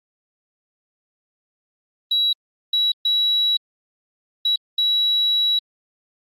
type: tone bursts at uneven times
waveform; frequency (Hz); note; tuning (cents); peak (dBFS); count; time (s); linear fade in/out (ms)
sine; 3900; B7; -23; -15; 5; 2.11-2.33 / 2.73-2.92 / 3.05-3.57 / 4.45-4.56 / 4.78-5.59; 5
effects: tanh soft clip ceiling -11 dBFS + Opus 32 kbps